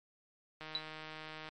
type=click train; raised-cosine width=0.3 ms; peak=-30 dBFS; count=138; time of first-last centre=0.61-1.488 s; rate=156 Hz
type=tone with exponential decay; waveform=sine; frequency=3951 Hz; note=B7; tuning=in tune; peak=-29 dBFS; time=0.75-0.85 s; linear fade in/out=1 ms; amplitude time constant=20 ms
effects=MP3 64 kbps